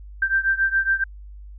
sine beating tone pair, 1568 / 1575.2 Hz, G6 / G6, 0 / +8 cents, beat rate 7.2 Hz, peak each -20 / -22 dBFS, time 0.22-1.04 s, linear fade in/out 5 ms, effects added 50 Hz sine -37 dBFS peak until 1.58 s

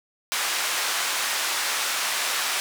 pink band-pass noise, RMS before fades -26 dBFS, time 0.32-2.6 s, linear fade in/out 0 ms, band 1100 to 11000 Hz, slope 12 dB/octave, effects none

